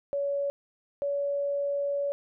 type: tone pair in turn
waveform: sine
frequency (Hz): 564 / 566.6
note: C#5 / C#5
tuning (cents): +30 / +38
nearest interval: unison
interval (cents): 8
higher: second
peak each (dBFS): -26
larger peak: neither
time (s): 0.13-0.5 / 1.02-2.12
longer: second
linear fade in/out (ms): 0
effects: none